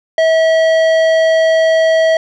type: tone with tanh clipping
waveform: triangle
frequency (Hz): 646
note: E5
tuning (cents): -35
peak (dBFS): -10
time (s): 0.18-2.17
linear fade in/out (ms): 2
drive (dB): 17
effects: none